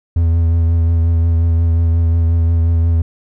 triangle tone with vibrato, 83.2 Hz, E2, 17 cents sharp, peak -8 dBFS, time 0.16-3.02 s, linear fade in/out 5 ms, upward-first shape triangle, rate 5.6 Hz, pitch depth 28 cents each way, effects none

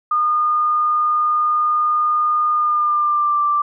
sine tone with pitch glide, 1220 to 1175.7 Hz, D#6 to D6, -34 to +2 cents, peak -14 dBFS, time 0.11-3.62 s, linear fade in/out 5 ms, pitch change -64 cents, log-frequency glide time 2.52-3.42 s, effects none

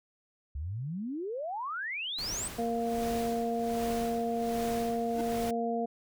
sine exponential sweep, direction up, 65.41 to 8630 Hz, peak -33 dBFS, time 0.55-2.48 s, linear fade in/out 5 ms
pink noise with tremolo, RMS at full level -40 dBFS, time 2.18-5.51 s, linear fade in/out 5 ms, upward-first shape sine, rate 1.3 Hz, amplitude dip 75%
harmonic tone, 232.3 Hz, A#3, 6 cents flat, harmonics 1 / 2 / 3, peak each -33 / -33 / -33 dBFS, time 2.58-5.86 s, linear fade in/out 10 ms
square tone with exponential growth, 300 Hz, D4, 37 cents sharp, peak -33 dBFS, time 5.11-5.21 s, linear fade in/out 1 ms, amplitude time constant 21 ms
effects none

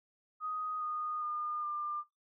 sine tone with pitch steps, 1249 / 1231.1 / 1213.4 / 1196 Hz, D#6 / D#6 / D#6 / D6, +6 / -19 / -44 / +31 cents, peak -34 dBFS, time 0.4-2.04 s, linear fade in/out 50 ms, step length 410 ms, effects noise-tail reverb RT60 0.2 s tail -23 dB re dry

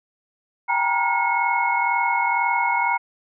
sine tone cluster, 790 / 909 / 951 / 1427 / 2183 Hz, G5 / A#5 / A#5 / F6 / C#7, +13 / -44 / +34 / +37 / -27 cents, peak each -27 / -27 / -21 / -29 / -24 dBFS, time 0.68-2.98 s, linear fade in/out 20 ms, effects none

